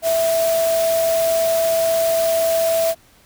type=tone in noise; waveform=sine; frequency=659.3 Hz; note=E5; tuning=in tune; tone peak=-15 dBFS; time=0.02-2.95 s; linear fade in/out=50 ms; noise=white; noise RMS=-27 dBFS; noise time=0.02-2.95 s; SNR=+9 dB; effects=pink hiss -52 dBFS RMS until 3.25 s